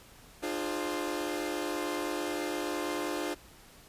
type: chord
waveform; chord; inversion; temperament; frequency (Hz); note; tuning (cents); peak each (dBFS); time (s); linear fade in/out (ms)
sawtooth; D half-diminished seventh; none; equal with one note detuned; 300.2 / 349.2 / 415.3 / 523.3; D4 / F4 / Ab4 / C5; +38 / 0 / 0 / 0; -32 / -32 / -36 / -36; 0.42-3.35; 20
effects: pink hiss -55 dBFS RMS until 3.88 s + resampled to 32000 Hz